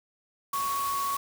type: tone in noise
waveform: sine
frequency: 1113 Hz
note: C#6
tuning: 7 cents sharp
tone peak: -27 dBFS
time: 0.53-1.17 s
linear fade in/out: 5 ms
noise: white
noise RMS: -37 dBFS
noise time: 0.53-1.17 s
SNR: +7 dB
effects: none